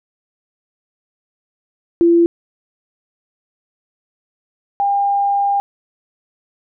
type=tone pair in turn; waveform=sine; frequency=340 / 802.1 Hz; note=F4 / G5; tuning=-46 / +40 cents; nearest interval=octave + minor third; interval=1486 cents; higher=second; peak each=-8 / -13 dBFS; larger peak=first; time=2.01-2.26 / 4.8-5.6 s; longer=second; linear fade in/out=0 ms; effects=none